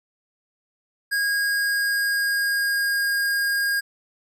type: tone with pitch glide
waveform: square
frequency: 1635 to 1623.7 Hz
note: G#6 to G#6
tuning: -28 to -40 cents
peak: -21 dBFS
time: 1.11-3.81 s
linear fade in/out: 20 ms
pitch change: -12 cents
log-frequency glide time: 1.45-3.13 s
effects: none